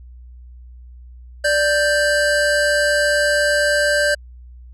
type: tone pair together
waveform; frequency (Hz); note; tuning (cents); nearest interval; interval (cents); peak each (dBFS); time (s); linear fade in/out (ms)
square; 587.3 / 1567.9; D5 / G6; 0 / 0; octave + perfect fourth; 1700; -18; 1.44-4.15; 10
effects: added 61 Hz sine -37 dBFS peak until 4.73 s + resampled to 24000 Hz